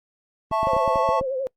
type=chord; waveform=triangle; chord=A major; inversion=second; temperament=just; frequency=660 / 880 / 1100 Hz; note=E5 / A5 / C#6; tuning=+2 / 0 / -14 cents; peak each=-22 dBFS; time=0.51-1.21 s; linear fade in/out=20 ms
type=clicks; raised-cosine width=3 ms; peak=-19 dBFS; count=9; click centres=0.514 / 0.631 / 0.671 / 0.734 / 0.766 / 0.878 / 0.958 / 1.09 / 1.212 s
type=tone with vibrato; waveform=sine; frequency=529 Hz; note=C5; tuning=19 cents sharp; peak=-23 dBFS; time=0.67-1.47 s; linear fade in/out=0 ms; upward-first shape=sine; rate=11 Hz; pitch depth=72 cents each way
effects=noise-tail reverb RT60 0.1 s tail -24 dB re dry + Opus 24 kbps